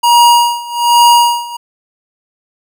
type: tone with tremolo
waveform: square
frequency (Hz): 951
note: A#5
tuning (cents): +34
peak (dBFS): -4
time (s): 0.03-1.57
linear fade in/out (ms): 10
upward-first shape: sine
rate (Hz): 1.2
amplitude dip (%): 90
effects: none